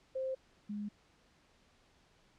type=tone pair in turn; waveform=sine; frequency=525 / 207.3 Hz; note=C5 / G#3; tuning=+6 / -3 cents; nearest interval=octave + major third; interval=1609 cents; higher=first; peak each=-34 / -37 dBFS; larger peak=first; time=0.15-0.35 / 0.69-0.89 s; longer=neither; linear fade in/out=10 ms; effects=pink hiss -68 dBFS RMS until 2.38 s + low-pass 6000 Hz 12 dB/octave